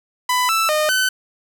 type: tone with pitch steps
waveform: sawtooth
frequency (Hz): 998 / 1323 / 612 / 1517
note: B5 / E6 / D#5 / F#6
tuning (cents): +18 / +6 / -29 / +43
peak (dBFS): -12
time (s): 0.29-1.09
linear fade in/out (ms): 5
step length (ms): 200
effects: none